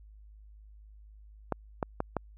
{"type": "clicks", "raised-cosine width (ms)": 1, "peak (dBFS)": -15, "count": 4, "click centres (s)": [1.523, 1.828, 2.004, 2.167], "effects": ["added 52 Hz sine -50 dBFS peak until 2.37 s"]}